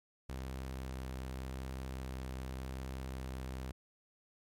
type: tone with vibrato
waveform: sawtooth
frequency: 65.1 Hz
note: C2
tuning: 8 cents flat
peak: -36 dBFS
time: 0.29-3.72 s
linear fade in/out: 5 ms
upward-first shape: sine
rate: 0.87 Hz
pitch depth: 10 cents each way
effects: MP3 64 kbps